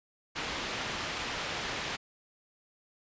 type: low-pass noise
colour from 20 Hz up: white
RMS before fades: -36 dBFS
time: 0.35-1.97 s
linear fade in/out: 20 ms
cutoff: 3300 Hz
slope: 12 dB/octave
effects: resampled to 16000 Hz